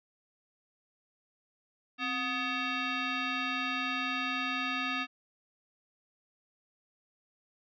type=tone with frequency modulation; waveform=sine; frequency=728 Hz; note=F#5; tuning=28 cents flat; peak=-30 dBFS; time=1.98-5.07 s; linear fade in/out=50 ms; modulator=990 Hz; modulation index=2.9; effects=none